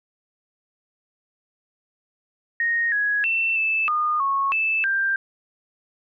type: tone with pitch steps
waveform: sine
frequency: 1862 / 1668 / 2683 / 2631 / 1221 / 1099 / 2632 / 1583 Hz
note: A#6 / G#6 / E7 / E7 / D#6 / C#6 / E7 / G6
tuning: -2 / +7 / +30 / -4 / -33 / -15 / -3 / +17 cents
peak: -19 dBFS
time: 2.6-5.16 s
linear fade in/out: 2 ms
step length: 320 ms
effects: none